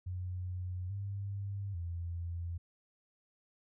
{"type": "tone with pitch steps", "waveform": "sine", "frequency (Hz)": [90.9, 99.5, 85.6], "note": ["F#2", "G2", "F2"], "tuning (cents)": [-30, 26, -34], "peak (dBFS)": -36, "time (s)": [0.06, 2.58], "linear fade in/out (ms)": 10, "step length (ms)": 840, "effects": []}